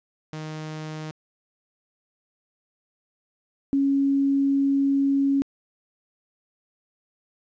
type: tone pair in turn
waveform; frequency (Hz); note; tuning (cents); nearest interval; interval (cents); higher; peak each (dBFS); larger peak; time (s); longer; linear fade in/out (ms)
sawtooth / sine; 155.56 / 276.4; D#3 / C#4; 0 / -5; minor seventh; 995; second; -28 / -18; second; 0.33-1.11 / 3.73-5.42; second; 0
effects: resampled to 16000 Hz + 10-bit